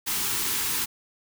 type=band-stop noise; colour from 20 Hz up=white; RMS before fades=-27 dBFS; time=0.06-0.86 s; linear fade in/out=20 ms; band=470 to 790 Hz; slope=96 dB/octave; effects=none